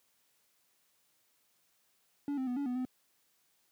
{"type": "tone with pitch steps", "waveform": "triangle", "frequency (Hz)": [286.1, 260.9, 246.8, 283.6, 247.7, 254.4], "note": ["D4", "C4", "B3", "C#4", "B3", "C4"], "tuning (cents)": [-45, -5, -1, 40, 5, -48], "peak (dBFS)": -30, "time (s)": [2.28, 2.85], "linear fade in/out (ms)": 0, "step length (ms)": 95, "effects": ["white hiss -73 dBFS RMS until 3.71 s", "high-pass 100 Hz 12 dB/octave"]}